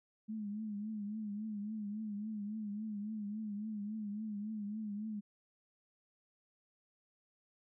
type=tone with vibrato; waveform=sine; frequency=211 Hz; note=G#3; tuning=28 cents sharp; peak=-38 dBFS; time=0.28-5.21 s; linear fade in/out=20 ms; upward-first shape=triangle; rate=3.6 Hz; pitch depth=88 cents each way; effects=none